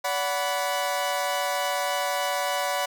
sawtooth chord, B minor, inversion first, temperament equal with one note detuned, 574.6 / 740 / 987.8 Hz, D5 / F#5 / B5, -38 / 0 / 0 cents, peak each -25 / -25 / -26 dBFS, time 0.04-2.86 s, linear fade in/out 10 ms, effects none

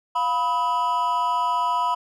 triangle tone with amplitude modulation, 987.8 Hz, B5, in tune, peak -14 dBFS, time 0.15-1.95 s, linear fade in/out 10 ms, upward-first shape sine, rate 285 Hz, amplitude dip 85%, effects none

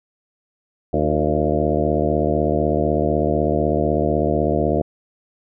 harmonic tone with a mistuned harmonic, 76 Hz, D#2, 40 cents flat, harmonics 1 / 2 / 3 / 4 / 5 / 6 / 7 / 8 / 9, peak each -25 / -25 / -25 / -25 / -25 / -25 / -25 / -25 / -25 dBFS, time 0.93-4.82 s, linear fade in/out 5 ms, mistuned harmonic 5, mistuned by -56 cents, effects none

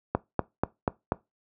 click train, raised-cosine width 1 ms, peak -9 dBFS, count 5, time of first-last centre 0.15-1.121 s, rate 4.12 Hz, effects noise-tail reverb RT60 0.2 s tail -20 dB re dry + high-pass 60 Hz 12 dB/octave

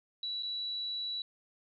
sine tone with dropouts, 3931 Hz, B7, 9 cents flat, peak -34 dBFS, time 0.23-1.22 s, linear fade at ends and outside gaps 2 ms, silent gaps 0.425-0.431 s, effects none

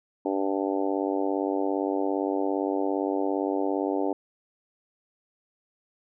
harmonic tone, 97.5 Hz, G2, 9 cents flat, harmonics 3 / 4 / 5 / 6 / 7 / 8 / 9, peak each -28 / -30 / -32 / -34 / -35 / -36 / -37 dBFS, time 0.25-4.13 s, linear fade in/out 5 ms, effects none

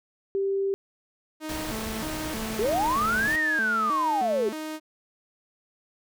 sine tone, 392 Hz, G4, in tune, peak -23 dBFS, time 0.35-0.74 s, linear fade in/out 0 ms
sawtooth tone with vibrato, 261.6 Hz, C4, in tune, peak -28 dBFS, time 1.4-4.8 s, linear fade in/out 50 ms, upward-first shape square, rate 1.6 Hz, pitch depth 300 cents each way
pink noise, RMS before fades -35 dBFS, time 1.49-3.36 s, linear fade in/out 2 ms
sine linear two-way sweep, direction up then down, 385.9 to 1893 to 385.9 Hz, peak -22 dBFS, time 2.59-4.49 s, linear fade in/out 2 ms, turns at 3.37 s
effects none

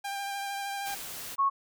sawtooth tone with vibrato, 796 Hz, G5, 26 cents sharp, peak -29 dBFS, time 0.04-0.95 s, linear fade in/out 10 ms, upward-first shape sine, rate 13 Hz, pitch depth 17 cents each way
white noise, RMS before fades -40 dBFS, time 0.85-1.36 s, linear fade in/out 20 ms
sine tone, 1100 Hz, C#6, 14 cents flat, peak -22 dBFS, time 1.38-1.5 s, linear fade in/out 20 ms
effects none

